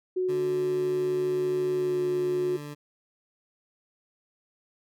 sine tone with pitch glide, 368.5 to 363.6 Hz, F#4 to F#4, -7 to -30 cents, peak -24 dBFS, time 0.16-2.57 s, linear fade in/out 10 ms, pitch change -23 cents, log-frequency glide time 1.77-2 s
20% pulse tone, 146.83 Hz, D3, in tune, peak -32 dBFS, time 0.28-2.75 s, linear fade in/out 20 ms
effects none

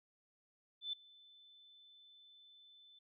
sine tone with ADSR envelope, 3520 Hz, A7, in tune, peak -36 dBFS, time 0.81-2.99 s, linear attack 120 ms, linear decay 5 ms, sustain -24 dB, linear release 6 ms, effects none

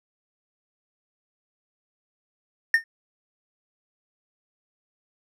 triangle tone with exponential decay, 1824 Hz, A#6, 38 cents flat, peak -9 dBFS, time 2.74-2.84 s, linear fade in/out 2 ms, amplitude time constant 21 ms, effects none

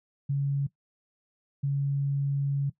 sine tone pair in turn, 140 / 140 Hz, C#3 / C#3, +18 / +18 cents, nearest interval unison, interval 0 cents, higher neither, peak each -24 dBFS, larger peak neither, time 0.29-0.67 / 1.63-2.7 s, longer second, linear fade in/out 10 ms, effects noise-tail reverb RT60 0.1 s tail -18 dB re dry

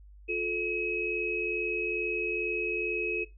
sine tone cluster, 353 / 435.3 / 2554 Hz, F4 / A4 / D#7, +19 / -19 / +45 cents, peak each -34 / -34 / -31 dBFS, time 0.28-3.25 s, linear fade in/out 20 ms, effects noise-tail reverb RT60 0.2 s tail -17 dB re dry + added 50 Hz sine -49 dBFS peak until 3.37 s

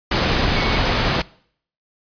sine tone in noise, 2214 Hz, C#7, 3 cents flat, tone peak -26 dBFS, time 0.56-0.77 s, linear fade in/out 5 ms, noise pink, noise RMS -18 dBFS, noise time 0.11-1.22 s, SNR -11 dB, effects noise-tail reverb RT60 0.6 s tail -22 dB re dry + resampled to 11025 Hz

